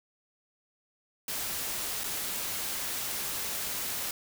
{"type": "noise with dropouts", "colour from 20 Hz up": "white", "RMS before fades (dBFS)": -34, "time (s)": [1.28, 4.11], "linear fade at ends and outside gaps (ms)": 2, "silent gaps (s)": [2.036, 2.04], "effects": []}